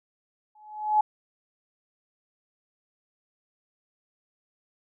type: tone with exponential growth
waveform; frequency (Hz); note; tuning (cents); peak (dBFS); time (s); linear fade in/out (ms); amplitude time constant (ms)
sine; 850; G#5; +40; -15; 0.55-1.01; 5; 100
effects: none